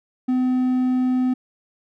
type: tone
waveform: triangle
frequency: 254.2 Hz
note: C4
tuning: 50 cents flat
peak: -15 dBFS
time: 0.28-1.34 s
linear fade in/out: 10 ms
effects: none